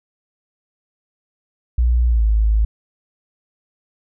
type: tone with pitch glide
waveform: sine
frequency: 60 to 53.76 Hz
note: B1 to A1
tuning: -49 to -39 cents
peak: -12 dBFS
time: 1.78-2.65 s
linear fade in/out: 5 ms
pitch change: -190 cents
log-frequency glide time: 2.08-2.25 s
effects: none